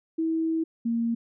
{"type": "tone pair in turn", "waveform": "sine", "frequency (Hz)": [323.9, 231.8], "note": ["E4", "A#3"], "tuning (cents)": [-30, -10], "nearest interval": "tritone", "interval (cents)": 580, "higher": "first", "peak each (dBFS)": -23, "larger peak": "neither", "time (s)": [[0.18, 0.64], [0.85, 1.15]], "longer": "first", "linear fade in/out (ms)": 10, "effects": []}